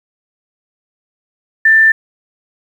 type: tone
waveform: sine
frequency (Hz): 1778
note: A6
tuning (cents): +18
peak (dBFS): -5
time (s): 1.65-1.92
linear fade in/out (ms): 5
effects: 7-bit